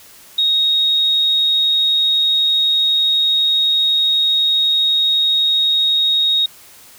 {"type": "tone", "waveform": "sine", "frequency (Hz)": 3752, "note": "A#7", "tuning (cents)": 11, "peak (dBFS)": -12, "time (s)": [0.38, 6.46], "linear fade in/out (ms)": 5, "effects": ["white hiss -43 dBFS RMS until 6.98 s"]}